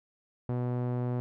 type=tone with low-pass filter; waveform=sawtooth; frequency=123.2 Hz; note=B2; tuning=4 cents flat; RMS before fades=-31 dBFS; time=0.49-1.2 s; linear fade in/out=0 ms; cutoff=810 Hz; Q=0.69; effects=none